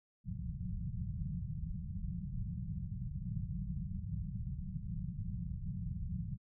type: low-pass noise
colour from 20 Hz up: white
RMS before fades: -40 dBFS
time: 0.24-6.38 s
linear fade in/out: 50 ms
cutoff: 190 Hz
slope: 96 dB/octave
effects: none